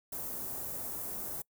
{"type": "band-stop noise", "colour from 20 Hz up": "white", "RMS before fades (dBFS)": -39, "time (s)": [0.12, 1.42], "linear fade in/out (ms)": 5, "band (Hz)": [800, 12000], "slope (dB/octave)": 12, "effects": ["noise-tail reverb RT60 0.1 s tail -25 dB re dry"]}